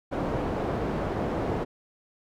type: low-pass noise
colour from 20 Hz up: white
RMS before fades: -29 dBFS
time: 0.11-1.65 s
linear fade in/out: 20 ms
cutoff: 560 Hz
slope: 12 dB/octave
effects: none